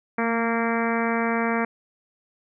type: harmonic tone with a mistuned harmonic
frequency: 230.6 Hz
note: A#3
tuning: 19 cents flat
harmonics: 1 / 2 / 3 / 4 / 5 / 6 / 7 / 8 / 9 / 10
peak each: -25 / -28 / -30 / -31 / -32 / -33 / -33 / -34 / -35 / -35 dBFS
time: 0.18-1.65 s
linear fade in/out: 5 ms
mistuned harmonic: 1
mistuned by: -17 cents
effects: none